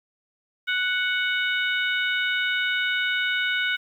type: harmonic tone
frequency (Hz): 740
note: F#5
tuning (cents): 0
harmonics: 2 / 3 / 4 / 5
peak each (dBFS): -24 / -28 / -30 / -32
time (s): 0.67-3.77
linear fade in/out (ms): 20
effects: 9-bit